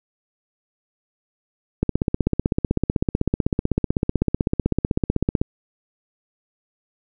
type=click train; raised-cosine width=3 ms; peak=-5 dBFS; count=58; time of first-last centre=1.83-5.415 s; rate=15.9 Hz; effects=none